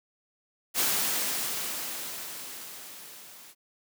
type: noise with level ramp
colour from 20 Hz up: white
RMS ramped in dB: -25 to -50 dBFS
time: 0.74-3.55 s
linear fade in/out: 50 ms
effects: high-pass 150 Hz 12 dB/octave